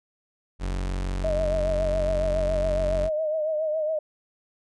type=tone; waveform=40% pulse; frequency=46.25 Hz; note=F#1; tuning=in tune; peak=-25 dBFS; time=0.59-3.1 s; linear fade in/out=50 ms
type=tone with vibrato; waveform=sine; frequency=622.3 Hz; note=D#5; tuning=in tune; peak=-23 dBFS; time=1.24-3.99 s; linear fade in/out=5 ms; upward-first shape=triangle; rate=7.2 Hz; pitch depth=67 cents each way
effects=resampled to 22050 Hz